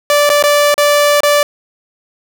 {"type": "tone with dropouts", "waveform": "sawtooth", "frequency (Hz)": 584, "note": "D5", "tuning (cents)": -10, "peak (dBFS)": -4, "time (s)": [0.1, 1.43], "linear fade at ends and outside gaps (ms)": 1, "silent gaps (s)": [[0.293, 0.3], [0.426, 0.438], [0.742, 0.779], [1.205, 1.233]], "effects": []}